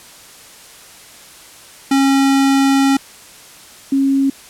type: tone pair in turn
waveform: square / sine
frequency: 272.8 / 272.8 Hz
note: C#4 / C#4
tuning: -28 / -28 cents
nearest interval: unison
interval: 0 cents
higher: neither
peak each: -11 dBFS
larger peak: neither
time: 1.91-2.97 / 3.92-4.3 s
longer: first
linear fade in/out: 5 ms
effects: white hiss -40 dBFS RMS until 4.49 s + low-pass 11000 Hz 12 dB/octave